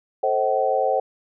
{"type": "chord", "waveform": "sine", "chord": "A diminished seventh", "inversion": "none", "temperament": "just", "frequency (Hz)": [440, 528, 633.6, 760.3], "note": ["A4", "C5", "Eb5", "Gb5"], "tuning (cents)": [0, 16, 31, 47], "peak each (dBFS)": [-26, -22, -26, -22], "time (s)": [0.23, 1], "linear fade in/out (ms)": 5, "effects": []}